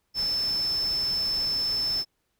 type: tone in noise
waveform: sine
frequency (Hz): 5274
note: E8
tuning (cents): 0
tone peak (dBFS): -24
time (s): 0.14-2.05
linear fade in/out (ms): 50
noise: pink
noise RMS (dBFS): -41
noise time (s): 0.14-2.05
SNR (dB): +14
effects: pink hiss -75 dBFS RMS until 2.39 s